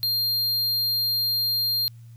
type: tone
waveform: square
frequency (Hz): 4200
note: C8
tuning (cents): +6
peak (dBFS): -22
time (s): 0.03-1.88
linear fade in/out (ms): 0
effects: added 116 Hz sine -42 dBFS peak until 2.16 s + white hiss -64 dBFS RMS until 2.16 s